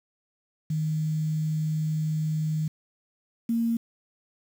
sine tone pair in turn, 155.56 / 230.9 Hz, D#3 / A#3, 0 / -16 cents, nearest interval perfect fifth, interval 684 cents, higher second, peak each -24 / -22 dBFS, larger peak second, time 0.7-2.68 / 3.49-3.77 s, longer first, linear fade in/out 5 ms, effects 8-bit

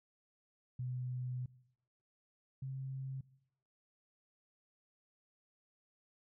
sine tone pair in turn, 125.8 / 133.28 Hz, B2 / C3, +32 / +32 cents, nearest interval minor second, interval 100 cents, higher second, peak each -37 / -39 dBFS, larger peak first, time 0.79-1.46 / 2.62-3.21 s, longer first, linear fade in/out 5 ms, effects noise-tail reverb RT60 0.8 s tail -21 dB re dry

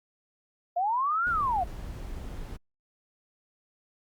sine linear two-way sweep, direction up then down, 675 to 1465 to 675 Hz, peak -24 dBFS, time 0.76-1.64 s, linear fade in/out 10 ms, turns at 1.28 s
brown noise, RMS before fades -38 dBFS, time 1.26-2.57 s, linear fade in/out 10 ms
effects Opus 48 kbps

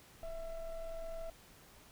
triangle ring-modulated tone, 339.3 Hz, F4, 50 cents flat, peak -35 dBFS, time 0.23-1.3 s, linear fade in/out 2 ms, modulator 319 Hz, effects pink hiss -60 dBFS RMS until 1.91 s

